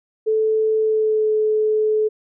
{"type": "tone with pitch glide", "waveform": "sine", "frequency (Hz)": [437.1, 430.6], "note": ["A4", "A4"], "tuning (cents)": [-11, -37], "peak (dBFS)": -15, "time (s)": [0.26, 2.09], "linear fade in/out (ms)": 20, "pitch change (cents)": -26, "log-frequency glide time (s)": [0.8, 1.32], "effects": []}